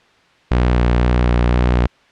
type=tone with vibrato; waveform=sawtooth; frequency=60.5 Hz; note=B1; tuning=35 cents flat; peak=-8 dBFS; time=0.51-1.87 s; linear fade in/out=5 ms; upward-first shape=square; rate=2 Hz; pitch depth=16 cents each way; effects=white hiss -52 dBFS RMS until 2.11 s + low-pass 3000 Hz 12 dB/octave

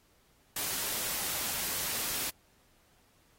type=noise; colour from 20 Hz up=white; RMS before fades=-34 dBFS; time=0.56-2.3 s; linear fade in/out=5 ms; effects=pink hiss -67 dBFS RMS until 3.38 s + AAC 48 kbps

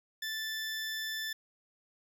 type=tone; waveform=20% pulse; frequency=1760 Hz; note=A6; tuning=in tune; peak=-30 dBFS; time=0.22-1.33 s; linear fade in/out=5 ms; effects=none

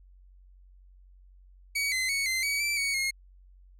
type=tone with pitch steps; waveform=sawtooth; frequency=2260 / 2052 / 2221 / 2072 / 2266 / 2332 / 2236 / 2150 Hz; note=C#7 / C7 / C#7 / C7 / C#7 / D7 / C#7 / C7; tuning=+33 / -34 / +3 / -17 / +37 / -13 / +14 / +47 cents; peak=-23 dBFS; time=1.75-3.11 s; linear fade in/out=10 ms; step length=170 ms; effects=added 46 Hz sine -52 dBFS peak until 3.79 s + low-pass 12000 Hz 12 dB/octave

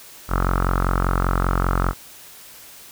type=tone with low-pass filter; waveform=sawtooth; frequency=45.1 Hz; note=F#1; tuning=44 cents flat; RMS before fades=-20 dBFS; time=0.28-1.94 s; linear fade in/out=50 ms; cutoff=1300 Hz; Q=6.7; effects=white hiss -43 dBFS RMS until 2.91 s

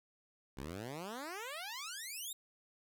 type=exponential sweep; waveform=10% pulse; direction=up; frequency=61.74 to 3823 Hz; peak=-34 dBFS; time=0.57-2.33 s; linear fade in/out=5 ms; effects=none

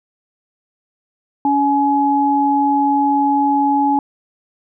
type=tone pair together; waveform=sine; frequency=282.2 / 844 Hz; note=C#4 / G#5; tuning=+31 / +28 cents; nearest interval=octave + perfect fifth; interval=1897 cents; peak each=-16 / -14 dBFS; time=1.45-3.99 s; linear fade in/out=2 ms; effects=none

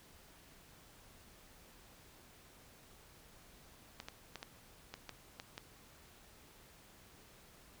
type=clicks; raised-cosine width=0.2 ms; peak=-27 dBFS; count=8; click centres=4.001 / 4.085 / 4.357 / 4.429 / 4.94 / 5.093 / 5.399 / 5.579 s; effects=pink hiss -61 dBFS RMS until 7.8 s

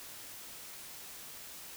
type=silence; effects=white hiss -48 dBFS RMS until 1.76 s

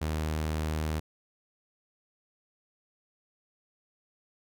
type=tone; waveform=sawtooth; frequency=77.78 Hz; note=D#2; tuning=in tune; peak=-25 dBFS; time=0.01-1 s; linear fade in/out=10 ms; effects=none

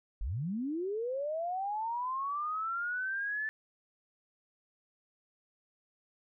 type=linear sweep; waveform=sine; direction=up; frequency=36.71 to 1760 Hz; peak=-32 dBFS; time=0.21-3.49 s; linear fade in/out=0 ms; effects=none

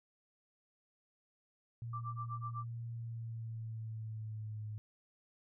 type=tone with pitch glide; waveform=sine; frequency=116.54 to 106.87 Hz; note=A#2 to A2; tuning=0 to -50 cents; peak=-40 dBFS; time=1.82-4.78 s; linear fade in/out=0 ms; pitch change=-150 cents; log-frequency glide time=2.88-4.66 s
type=tone with tremolo; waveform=sine; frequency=1174.7 Hz; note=D6; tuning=in tune; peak=-39 dBFS; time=1.93-2.65 s; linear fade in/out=5 ms; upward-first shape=sine; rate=8 Hz; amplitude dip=100%
effects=none

